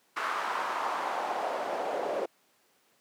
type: noise with band-pass filter sweep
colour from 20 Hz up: pink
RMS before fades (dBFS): -32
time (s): 0.16-2.26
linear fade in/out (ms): 10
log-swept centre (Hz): 1300 to 540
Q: 2.5
effects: pink hiss -67 dBFS RMS until 3 s + high-pass 300 Hz 12 dB/octave